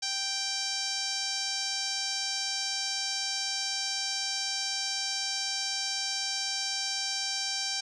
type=tone with low-pass filter; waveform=5% pulse; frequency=784 Hz; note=G5; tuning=in tune; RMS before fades=-32 dBFS; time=0.02-7.81 s; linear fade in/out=10 ms; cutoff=5600 Hz; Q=3.4; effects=none